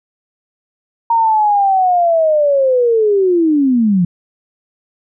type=linear sweep; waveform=sine; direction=down; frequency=932.3 to 168.2 Hz; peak=-9 dBFS; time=1.1-4.05 s; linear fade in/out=5 ms; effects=none